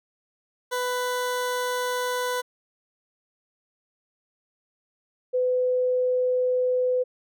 20% pulse / sine tone pair in turn, 497 / 503.4 Hz, B4 / B4, +11 / +33 cents, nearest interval unison, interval 22 cents, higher second, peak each -20 dBFS, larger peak neither, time 0.71-2.42 / 5.33-7.04 s, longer neither, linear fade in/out 20 ms, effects none

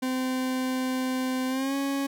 40% pulse tone with pitch glide, 257.7 to 276.2 Hz, C4 to C#4, -26 to -6 cents, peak -25 dBFS, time 0.02-2.07 s, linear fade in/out 10 ms, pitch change +120 cents, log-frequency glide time 1.48-1.75 s, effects none

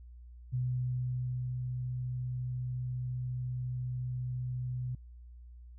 sine tone with ADSR envelope, 125.6 Hz, B2, 30 cents sharp, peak -29 dBFS, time 0.52-4.95 s, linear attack 22 ms, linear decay 1000 ms, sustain -4 dB, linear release 3 ms, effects added 60 Hz sine -48 dBFS peak until 5.78 s

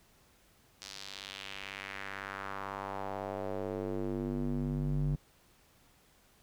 square tone with band-pass filter sweep, 49 Hz, G1, in tune, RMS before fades -37 dBFS, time 0.81-5.16 s, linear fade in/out 10 ms, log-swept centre 5200 to 140 Hz, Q 2, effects pink hiss -65 dBFS RMS until 6.42 s

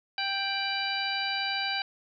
harmonic tone with a mistuned harmonic, 786 Hz, G5, 4 cents sharp, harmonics 1 / 2 / 3 / 4 / 5 / 6, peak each -34 / -34 / -35 / -36 / -35 / -36 dBFS, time 0.18-1.82 s, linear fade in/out 2 ms, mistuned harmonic 4, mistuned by -97 cents, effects none

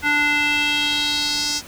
square tone with band-pass filter sweep, 293.7 Hz, D4, in tune, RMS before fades -20 dBFS, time 0.02-1.62 s, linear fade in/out 50 ms, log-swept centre 1800 to 5700 Hz, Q 3, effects pink hiss -40 dBFS RMS until 1.67 s

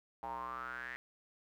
square tone with band-pass filter sweep, 61.74 Hz, B1, in tune, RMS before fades -43 dBFS, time 0.23-0.96 s, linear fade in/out 0 ms, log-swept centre 840 to 1900 Hz, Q 8.7, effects 12-bit

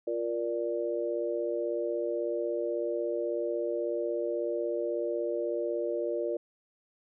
sine chord, Bb major, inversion second, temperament equal with one note detuned, 349.2 / 471 / 587.3 Hz, F4 / Bb4 / D5, 0 / +18 / 0 cents, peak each -33 dBFS, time 0.07-6.37 s, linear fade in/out 5 ms, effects none

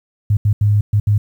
sine tone bursts at uneven times, 103.83 Hz, G#2, in tune, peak -10 dBFS, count 5, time 0.3-0.37 / 0.45-0.53 / 0.61-0.81 / 0.93-1 / 1.07-1.18 s, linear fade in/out 5 ms, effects 8-bit

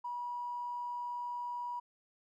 triangle tone with tanh clipping, 969 Hz, B5, 33 cents flat, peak -36 dBFS, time 0.04-1.8 s, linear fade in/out 10 ms, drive 2 dB, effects none

